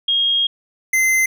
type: tone pair in turn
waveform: sine / square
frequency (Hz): 3256 / 2068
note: G#7 / C7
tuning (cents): -35 / -21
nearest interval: minor sixth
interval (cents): 786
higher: first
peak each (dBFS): -14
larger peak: neither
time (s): 0.08-0.47 / 0.93-1.26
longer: first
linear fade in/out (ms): 5
effects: none